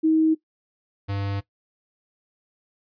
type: tone pair in turn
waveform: sine / square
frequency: 317.2 / 99.59 Hz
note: D#4 / G2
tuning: +33 / +28 cents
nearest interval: octave + minor sixth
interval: 2005 cents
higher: first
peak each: -15 / -26 dBFS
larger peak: first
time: 0.03-0.35 / 1.08-1.41 s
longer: second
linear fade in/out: 20 ms
effects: noise-tail reverb RT60 0.1 s tail -17 dB re dry + resampled to 11025 Hz